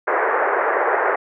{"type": "band-pass noise", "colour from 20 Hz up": "pink", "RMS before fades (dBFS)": -19, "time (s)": [0.07, 1.16], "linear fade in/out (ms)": 10, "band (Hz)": [390, 1900], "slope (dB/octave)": 48, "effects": []}